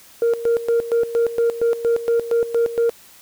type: tone with tremolo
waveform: sine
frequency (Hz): 466.2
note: A#4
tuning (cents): 0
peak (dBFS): -12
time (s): 0.22-2.9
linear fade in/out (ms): 2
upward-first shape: square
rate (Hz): 4.3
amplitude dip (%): 80
effects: tanh soft clip ceiling -12 dBFS + white hiss -47 dBFS RMS until 3.21 s